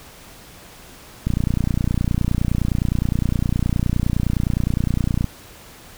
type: click train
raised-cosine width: 5 ms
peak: -7 dBFS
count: 119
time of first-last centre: 1.27-5.243 s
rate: 29.7 Hz
effects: pink hiss -43 dBFS RMS until 5.97 s